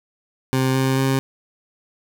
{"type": "tone with pitch steps", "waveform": "20% pulse", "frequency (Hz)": [131.2, 132.57, 133.96], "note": ["C3", "C3", "C3"], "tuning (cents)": [5, 23, 41], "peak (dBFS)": -12, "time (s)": [0.53, 1.19], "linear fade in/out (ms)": 0, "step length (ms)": 220, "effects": []}